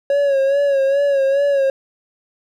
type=tone with vibrato; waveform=triangle; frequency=554.4 Hz; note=C#5; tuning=in tune; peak=-11 dBFS; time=0.1-1.7 s; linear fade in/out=2 ms; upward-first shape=sine; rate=2.4 Hz; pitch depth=52 cents each way; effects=none